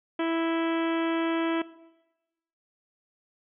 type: harmonic tone with a mistuned harmonic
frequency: 329.6 Hz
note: E4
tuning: in tune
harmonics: 1 / 2 / 3 / 4 / 5 / 6 / 7 / 8 / 9 / 10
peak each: -26 / -32 / -36 / -38 / -40 / -42 / -43 / -44 / -45 / -46 dBFS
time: 0.19-1.62 s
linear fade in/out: 5 ms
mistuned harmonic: 9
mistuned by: +38 cents
effects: noise-tail reverb RT60 1.0 s tail -18 dB re dry